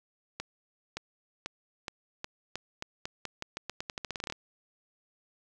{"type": "accelerating click train", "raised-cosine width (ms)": 0.2, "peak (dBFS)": -18, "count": 23, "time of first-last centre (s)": [0.4, 4.324], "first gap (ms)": 570, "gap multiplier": 0.86, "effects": []}